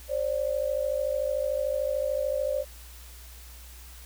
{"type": "tone pair together", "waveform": "sine", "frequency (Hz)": [533.8, 587.3], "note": ["C5", "D5"], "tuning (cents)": [35, 0], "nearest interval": "major second", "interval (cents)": 165, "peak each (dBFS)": -28, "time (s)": [0.08, 2.65], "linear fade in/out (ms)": 50, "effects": ["added 60 Hz sine -45 dBFS peak until 4.05 s", "white hiss -50 dBFS RMS until 4.05 s"]}